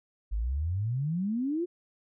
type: exponential sweep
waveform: sine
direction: up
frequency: 48.68 to 364.1 Hz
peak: -27 dBFS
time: 0.31-1.66 s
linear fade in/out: 20 ms
effects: none